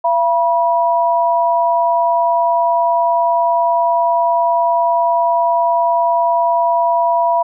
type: tone pair together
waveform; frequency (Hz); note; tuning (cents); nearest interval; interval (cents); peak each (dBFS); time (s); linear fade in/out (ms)
sine; 680 / 970; F5 / B5; -46 / -31; tritone; 615; -14; 0.04-7.43; 10
effects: none